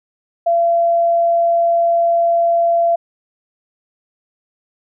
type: tone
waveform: sine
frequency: 680 Hz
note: F5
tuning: 46 cents flat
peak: -11 dBFS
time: 0.46-2.96 s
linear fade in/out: 10 ms
effects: none